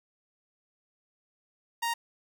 sawtooth tone, 932.3 Hz, A#5, in tune, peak -24 dBFS, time 1.82-1.94 s, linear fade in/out 10 ms, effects none

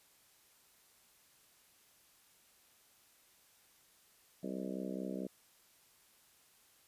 harmonic tone with a mistuned harmonic, 64.6 Hz, C2, 21 cents flat, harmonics 3 / 4 / 5 / 6 / 7 / 8 / 9 / 10, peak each -42 / -44 / -46 / -48 / -49 / -50 / -51 / -52 dBFS, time 4.43-5.27 s, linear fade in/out 5 ms, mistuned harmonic 10, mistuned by -53 cents, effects white hiss -67 dBFS RMS until 6.87 s + resampled to 32000 Hz

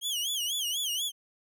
sawtooth tone with vibrato, 3136 Hz, G7, in tune, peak -26 dBFS, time 0.01-1.12 s, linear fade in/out 50 ms, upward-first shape sine, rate 4.1 Hz, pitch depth 170 cents each way, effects none

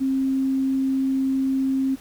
sine tone, 266.7 Hz, C4, 33 cents sharp, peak -19 dBFS, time 0-1.96 s, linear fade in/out 20 ms, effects pink hiss -48 dBFS RMS until 2 s

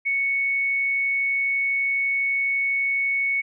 sine tone, 2217 Hz, C#7, in tune, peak -20 dBFS, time 0.05-3.42 s, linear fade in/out 20 ms, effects none

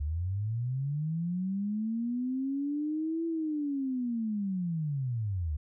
sine linear two-way sweep, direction up then down, 70 to 333.9 to 70 Hz, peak -29 dBFS, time 0-5.57 s, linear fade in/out 10 ms, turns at 3.26 s, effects none

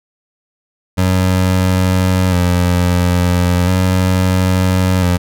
25% pulse tone with vibrato, 90.7 Hz, F#2, 34 cents flat, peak -7 dBFS, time 0.97-5.18 s, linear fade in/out 20 ms, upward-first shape square, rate 0.37 Hz, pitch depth 36 cents each way, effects none

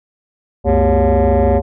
sine tone with frequency modulation, 246.9 Hz, B3, in tune, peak -7 dBFS, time 0.64-1.62 s, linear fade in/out 50 ms, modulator 156 Hz, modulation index 2.9, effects tanh soft clip ceiling -8 dBFS

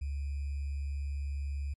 sine tone with sample-and-hold, 70.4 Hz, C#2, 27 cents sharp, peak -32 dBFS, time 0.01-1.74 s, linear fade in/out 10 ms, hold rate 2450 Hz, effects MP3 48 kbps

